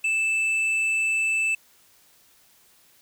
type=tone with hard clipping; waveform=triangle; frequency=2637 Hz; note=E7; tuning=in tune; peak=-22 dBFS; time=0.04-1.55 s; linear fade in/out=5 ms; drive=8 dB; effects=white hiss -58 dBFS RMS until 3.01 s